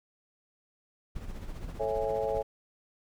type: noise with tremolo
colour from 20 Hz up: brown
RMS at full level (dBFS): -38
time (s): 1.15-2.43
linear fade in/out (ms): 10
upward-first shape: sine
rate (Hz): 15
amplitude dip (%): 50
type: chord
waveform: sine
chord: A major seventh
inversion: none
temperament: just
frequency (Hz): 440 / 550 / 660 / 825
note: A4 / C#5 / E5 / G#5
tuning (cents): 0 / -14 / +2 / -12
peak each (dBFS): -32 / -32 / -35 / -36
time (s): 1.79-2.43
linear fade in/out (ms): 20
effects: none